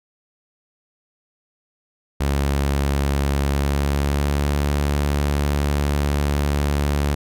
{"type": "tone with pitch glide", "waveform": "sawtooth", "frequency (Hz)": [70, 72.09], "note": ["C#2", "D2"], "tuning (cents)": [18, -32], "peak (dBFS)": -14, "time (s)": [2.2, 7.15], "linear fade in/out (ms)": 10, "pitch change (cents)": 50, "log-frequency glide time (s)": [3.49, 4.54], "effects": []}